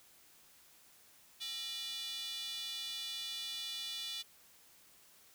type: tone with high-pass filter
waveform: square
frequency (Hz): 267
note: C4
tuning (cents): +35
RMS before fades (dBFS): -42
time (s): 1.4-4.23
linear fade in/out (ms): 20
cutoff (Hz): 3500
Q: 4.9
effects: white hiss -63 dBFS RMS until 5.34 s